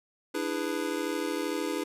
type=chord; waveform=square; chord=E dominant seventh; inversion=third; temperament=just; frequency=296.7 / 329.6 / 412 / 494.4 Hz; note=D4 / E4 / G#4 / B4; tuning=+18 / 0 / -14 / +2 cents; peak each=-35 / -35 / -36 / -37 dBFS; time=0.34-1.84 s; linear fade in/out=10 ms; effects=resampled to 32000 Hz